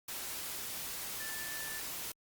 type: tone in noise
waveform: sine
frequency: 1760 Hz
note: A6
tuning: in tune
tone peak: -44 dBFS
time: 1.2-1.8 s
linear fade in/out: 5 ms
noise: white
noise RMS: -41 dBFS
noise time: 0.08-2.12 s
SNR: -6 dB
effects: Opus 48 kbps